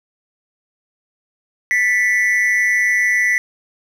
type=tone with amplitude modulation; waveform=triangle; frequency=1975.5 Hz; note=B6; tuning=in tune; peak=-8 dBFS; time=1.71-3.38 s; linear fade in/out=0 ms; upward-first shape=sine; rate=207 Hz; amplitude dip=75%; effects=none